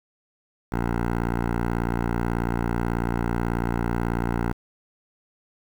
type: tone with low-pass filter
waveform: 10% pulse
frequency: 58.27 Hz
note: A#1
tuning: in tune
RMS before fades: -25 dBFS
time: 0.72-4.53 s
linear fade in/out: 5 ms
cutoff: 1400 Hz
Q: 1.4
effects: 7-bit